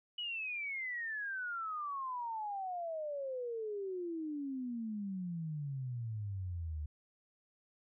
sine exponential sweep, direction down, 2960 to 73.42 Hz, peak -37 dBFS, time 0.18-6.86 s, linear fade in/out 5 ms, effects none

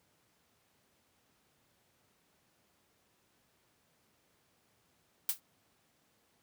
blue noise with exponential decay, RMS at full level -27 dBFS, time 5.29-5.4 s, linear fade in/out 1 ms, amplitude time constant 22 ms, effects pink hiss -72 dBFS RMS until 6.42 s + high-pass 100 Hz 12 dB/octave

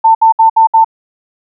sine tone bursts, 895 Hz, A5, 29 cents sharp, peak -3 dBFS, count 5, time 0.04-0.846 s, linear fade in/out 10 ms, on 110 ms, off 64 ms, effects none

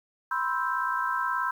sine chord, C major seventh, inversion third, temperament equal, 987.8 / 1046.5 / 1318.5 / 1568 Hz, B5 / C6 / E6 / G6, 0 / 0 / 0 / 0 cents, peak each -31 dBFS, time 0.31-1.51 s, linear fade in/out 5 ms, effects 9-bit

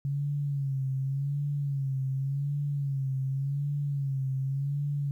sine tone with vibrato, 138.59 Hz, C#3, in tune, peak -27 dBFS, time 0.05-5.11 s, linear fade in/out 0 ms, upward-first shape sine, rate 0.88 Hz, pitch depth 69 cents each way, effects 11-bit

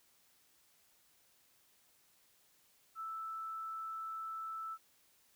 sine tone, 1318.5 Hz, E6, in tune, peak -40 dBFS, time 2.95-4.78 s, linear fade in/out 50 ms, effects white hiss -70 dBFS RMS until 5.35 s

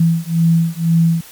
sine beating tone pair, 164.81 / 166.81 Hz, E3 / E3, 0 / +21 cents, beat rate 2 Hz, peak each -14 dBFS, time 0-1.21 s, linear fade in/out 5 ms, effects white hiss -39 dBFS RMS until 1.31 s + MP3 96 kbps

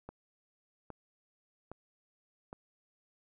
click train, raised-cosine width 1 ms, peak -30 dBFS, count 4, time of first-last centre 0.09-2.529 s, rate 1.23 Hz, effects none

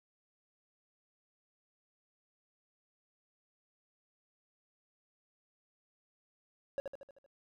triangle tone with echo, 554.4 Hz, C#5, in tune, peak -30 dBFS, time 6.78-6.8 s, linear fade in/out 0 ms, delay 77 ms, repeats 6, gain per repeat -5 dB, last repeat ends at 7.262 s, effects none

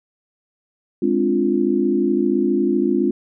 sine chord, D half-diminished seventh, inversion second, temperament equal, 207.7 / 261.6 / 293.7 / 349.2 Hz, Ab3 / C4 / D4 / F4, 0 / 0 / 0 / 0 cents, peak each -22 / -21 / -22 / -19 dBFS, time 1.02-3.11 s, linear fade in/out 5 ms, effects none

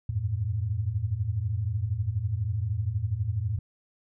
sine tone cluster, 86.9 / 98.4 / 110.9 Hz, F2 / G2 / A2, -8 / +7 / +14 cents, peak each -32 / -32 / -28 dBFS, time 0.09-3.59 s, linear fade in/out 5 ms, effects none

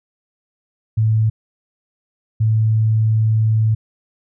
sine tone bursts at uneven times, 110 Hz, A2, in tune, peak -12 dBFS, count 2, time 0.97-1.3 / 2.4-3.75 s, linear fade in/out 10 ms, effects none

